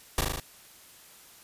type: noise with echo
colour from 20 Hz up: pink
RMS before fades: -25 dBFS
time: 0.18-0.21 s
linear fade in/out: 2 ms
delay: 38 ms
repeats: 5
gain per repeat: -2 dB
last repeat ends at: 0.4 s
effects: white hiss -53 dBFS RMS until 1.43 s + resampled to 32000 Hz